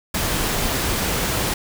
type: noise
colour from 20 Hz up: pink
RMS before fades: -22 dBFS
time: 0.14-1.54 s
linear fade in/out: 5 ms
effects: none